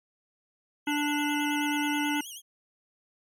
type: tone with vibrato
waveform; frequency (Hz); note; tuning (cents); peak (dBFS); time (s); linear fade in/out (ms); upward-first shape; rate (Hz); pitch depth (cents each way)
15% pulse; 3062; G7; -41; -33; 0.86-2.42; 50; sine; 9.3; 150
type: harmonic tone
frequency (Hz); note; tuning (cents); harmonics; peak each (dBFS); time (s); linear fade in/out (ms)
293.7; D4; 0; 1 / 3 / 5 / 7 / 9 / 10; -28 / -33 / -35 / -36 / -38 / -38; 0.87-2.21; 5
effects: none